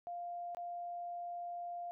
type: tone with dropouts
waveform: sine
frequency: 698.5 Hz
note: F5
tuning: in tune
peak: -40 dBFS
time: 0.07-1.91 s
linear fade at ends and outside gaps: 0 ms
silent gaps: 0.548-0.57 s
effects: none